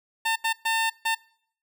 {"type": "tone bursts at uneven times", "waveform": "15% pulse", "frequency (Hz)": 900, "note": "A5", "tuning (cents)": 39, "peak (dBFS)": -16, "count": 4, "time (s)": [[0.25, 0.36], [0.44, 0.53], [0.65, 0.9], [1.05, 1.15]], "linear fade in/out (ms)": 10, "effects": ["noise-tail reverb RT60 0.6 s tail -24 dB re dry"]}